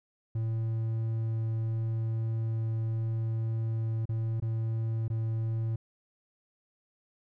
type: tone with dropouts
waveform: triangle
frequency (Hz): 112.4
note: A2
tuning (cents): +37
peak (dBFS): -26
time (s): 0.35-5.76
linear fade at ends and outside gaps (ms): 5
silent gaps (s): 4.055-4.091 / 4.401-4.422 / 5.081-5.1
effects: none